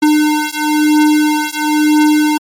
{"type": "beating tone pair", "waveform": "square", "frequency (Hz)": [302.2, 303.2], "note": ["D4", "D#4"], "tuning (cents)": [50, -45], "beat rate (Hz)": 1, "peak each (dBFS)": -13, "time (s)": [0.02, 2.38], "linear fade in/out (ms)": 10, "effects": ["MP3 64 kbps"]}